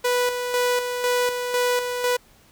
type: tone with tremolo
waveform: sawtooth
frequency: 492.4 Hz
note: B4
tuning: 5 cents flat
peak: -15 dBFS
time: 0.04-2.17 s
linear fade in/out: 10 ms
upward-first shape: square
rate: 2 Hz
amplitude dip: 50%
effects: pink hiss -55 dBFS RMS until 2.51 s